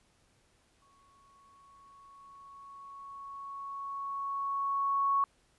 sine tone with exponential growth, 1108.7 Hz, C#6, in tune, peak -24 dBFS, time 0.82-5.24 s, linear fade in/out 1 ms, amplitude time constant 960 ms, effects pink hiss -69 dBFS RMS until 5.58 s + resampled to 24000 Hz

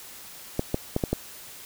clicks, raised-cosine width 2 ms, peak -10 dBFS, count 5, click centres 0.594 / 0.744 / 0.964 / 1.038 / 1.13 s, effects white hiss -44 dBFS RMS until 1.65 s

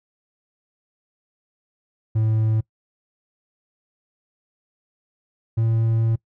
triangle tone pair in turn, 110 / 113.16 Hz, A2 / A2, 0 / +49 cents, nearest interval unison, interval 49 cents, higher second, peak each -15 dBFS, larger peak neither, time 2.15-2.61 / 5.57-6.16 s, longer second, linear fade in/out 10 ms, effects noise-tail reverb RT60 0.1 s tail -23 dB re dry

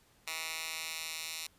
10% pulse tone with high-pass filter sweep, 160.8 Hz, E3, 43 cents flat, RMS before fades -40 dBFS, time 0.27-1.47 s, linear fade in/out 5 ms, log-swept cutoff 2000 to 3400 Hz, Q 0.95, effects pink hiss -66 dBFS RMS until 1.58 s + resampled to 32000 Hz

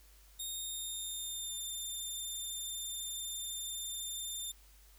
15% pulse tone with pitch glide, 3697 to 3594 Hz, A#7 to A7, -15 to +36 cents, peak -32 dBFS, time 0.39-4.52 s, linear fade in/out 10 ms, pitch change -49 cents, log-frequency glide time 0.5-1.61 s, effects added 50 Hz sine -59 dBFS peak until 4.98 s + white hiss -64 dBFS RMS until 4.98 s

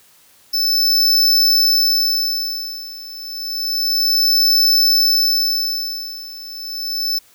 square tone with tremolo, 5274 Hz, E8, in tune, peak -11 dBFS, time 0.53-7.19 s, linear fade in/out 10 ms, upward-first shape sine, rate 0.3 Hz, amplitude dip 90%, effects white hiss -51 dBFS RMS until 7.34 s

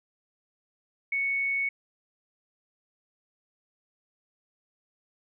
sine tone, 2217 Hz, C#7, in tune, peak -25 dBFS, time 1.12-1.69 s, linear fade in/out 5 ms, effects none

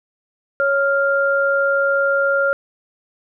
sine tone pair together, 554.4 / 1396.9 Hz, C#5 / F6, 0 / 0 cents, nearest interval octave + major third, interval 1600 cents, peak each -17 dBFS, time 0.6-2.53 s, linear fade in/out 0 ms, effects none

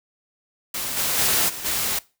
white noise with level steps, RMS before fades -28 / -23 / -20 / -33 / -24 dBFS, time 0.74-1.99 s, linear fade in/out 5 ms, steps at 0.96 / 1.17 / 1.48 / 1.64 s, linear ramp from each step 20 ms, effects noise-tail reverb RT60 0.3 s tail -21 dB re dry

